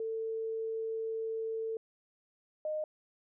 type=tone pair in turn; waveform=sine; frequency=446.8 / 615.2 Hz; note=A4 / D#5; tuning=+27 / -20 cents; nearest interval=tritone; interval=553 cents; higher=second; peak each=-33 / -32 dBFS; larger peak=second; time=0-1.77 / 2.65-2.84 s; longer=first; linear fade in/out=2 ms; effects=none